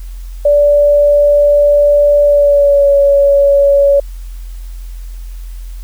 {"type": "tone with pitch glide", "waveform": "sine", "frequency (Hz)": [581, 563.2], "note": ["D5", "C#5"], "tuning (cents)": [-19, 27], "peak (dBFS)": -5, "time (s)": [0.45, 4], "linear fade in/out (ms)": 5, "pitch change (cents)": -54, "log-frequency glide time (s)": [2.24, 2.9], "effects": ["added 43 Hz sine -23 dBFS peak until 5.83 s", "white hiss -45 dBFS RMS until 5.83 s"]}